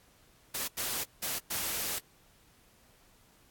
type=noise bursts at uneven times; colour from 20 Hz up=white; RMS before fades=-34 dBFS; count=4; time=0.54-0.68 / 0.77-1.04 / 1.22-1.39 / 1.5-1.99 s; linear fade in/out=10 ms; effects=pink hiss -63 dBFS RMS until 3.5 s + AAC 64 kbps